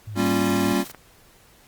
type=tone with vibrato; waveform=sine; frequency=103.83 Hz; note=G#2; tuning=in tune; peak=-31 dBFS; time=0.07-0.73 s; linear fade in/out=5 ms; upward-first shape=sine; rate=8.3 Hz; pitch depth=66 cents each way
type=chord; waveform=square; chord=G half-diminished seventh; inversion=none; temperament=equal with one note detuned; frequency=196 / 233.1 / 274.3 / 349.2 Hz; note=G3 / Bb3 / Db4 / F4; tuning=0 / 0 / -18 / 0 cents; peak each=-25 / -28 / -25 / -26 dBFS; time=0.15-0.85 s; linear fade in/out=50 ms
type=noise with tremolo; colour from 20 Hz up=white; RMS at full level=-37 dBFS; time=0.25-0.92 s; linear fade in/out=10 ms; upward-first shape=triangle; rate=20 Hz; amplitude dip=75%
type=clicks; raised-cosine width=0.5 ms; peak=-25 dBFS; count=5; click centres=0.48 / 0.595 / 0.788 / 0.899 / 0.947 s
effects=pink hiss -54 dBFS RMS until 1.67 s + Opus 48 kbps